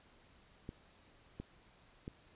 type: clicks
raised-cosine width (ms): 3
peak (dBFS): -30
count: 3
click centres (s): 0.691 / 1.4 / 2.079
effects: pink hiss -65 dBFS RMS until 2.35 s + resampled to 8000 Hz